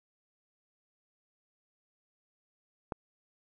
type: click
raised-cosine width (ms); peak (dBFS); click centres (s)
1; -20; 2.922
effects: none